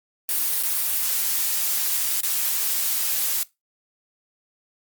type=noise with dropouts; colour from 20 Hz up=blue; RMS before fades=-23 dBFS; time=0.29-3.43 s; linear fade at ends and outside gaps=1 ms; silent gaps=0.627-0.634 / 2.207-2.233 s; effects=noise-tail reverb RT60 0.2 s tail -21 dB re dry + Opus 32 kbps